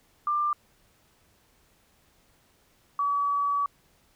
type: tone pair in turn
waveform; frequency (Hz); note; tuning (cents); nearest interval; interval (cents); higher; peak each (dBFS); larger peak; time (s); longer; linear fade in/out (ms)
sine; 1189 / 1141.4; D6 / D6; +21 / -50; minor second; 71; first; -23; neither; 0.27-0.53 / 2.99-3.66; second; 2
effects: pink hiss -64 dBFS RMS until 4.15 s